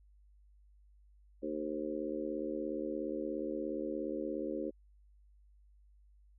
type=harmonic tone with a mistuned harmonic; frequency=77 Hz; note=D#2; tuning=17 cents flat; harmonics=3 / 4 / 5 / 6 / 7; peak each=-44 / -39 / -41 / -45 / -41 dBFS; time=1.42-4.71 s; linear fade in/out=20 ms; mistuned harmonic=7; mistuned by=-23 cents; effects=added 50 Hz sine -60 dBFS peak until 6.38 s